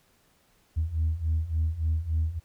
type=beating tone pair; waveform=sine; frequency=77.78 / 81.28 Hz; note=D#2 / E2; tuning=0 / -24 cents; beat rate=3.5 Hz; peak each=-28 / -25 dBFS; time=0.76-2.4 s; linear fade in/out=20 ms; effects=tanh soft clip ceiling -19 dBFS + pink hiss -65 dBFS RMS until 2.44 s